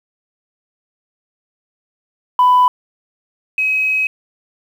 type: tone pair in turn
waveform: sine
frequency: 996 / 2543 Hz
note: B5 / D#7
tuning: +14 / +37 cents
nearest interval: octave + major third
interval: 1623 cents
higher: second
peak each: -6 / -13 dBFS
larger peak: first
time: 2.39-2.68 / 3.58-4.07 s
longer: second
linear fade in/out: 2 ms
effects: tanh soft clip ceiling -5 dBFS + 7-bit